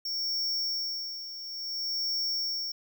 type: tone with tremolo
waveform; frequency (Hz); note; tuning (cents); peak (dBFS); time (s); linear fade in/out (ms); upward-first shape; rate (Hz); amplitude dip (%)
square; 5480; F8; -34; -28; 0.05-2.72; 5; sine; 0.58; 70
effects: 10-bit